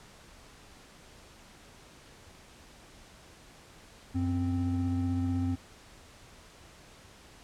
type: tone pair together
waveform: triangle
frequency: 92.42 / 261.4 Hz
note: F#2 / C4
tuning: -1 / -1 cents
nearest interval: octave + tritone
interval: 1800 cents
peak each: -28 dBFS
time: 4.14-5.56 s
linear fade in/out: 20 ms
effects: pink hiss -54 dBFS RMS until 7.43 s + low-pass 9000 Hz 12 dB/octave